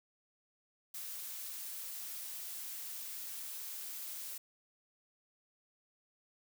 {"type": "noise", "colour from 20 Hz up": "blue", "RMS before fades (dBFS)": -44, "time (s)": [0.94, 4.38], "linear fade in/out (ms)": 5, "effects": []}